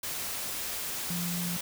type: tone in noise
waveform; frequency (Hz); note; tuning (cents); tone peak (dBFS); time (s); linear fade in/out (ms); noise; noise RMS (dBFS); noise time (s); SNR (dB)
sine; 174.61; F3; 0; -32; 1.1-1.57; 5; white; -35; 0.03-1.61; 0
effects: none